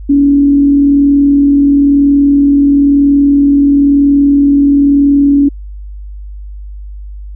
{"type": "tone with frequency modulation", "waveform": "sine", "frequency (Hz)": 282.4, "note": "C#4", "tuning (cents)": 32, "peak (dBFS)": -4, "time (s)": [0.09, 5.49], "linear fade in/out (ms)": 10, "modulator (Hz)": 41, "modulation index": 0.22, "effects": ["added 50 Hz sine -23 dBFS peak until 7.35 s"]}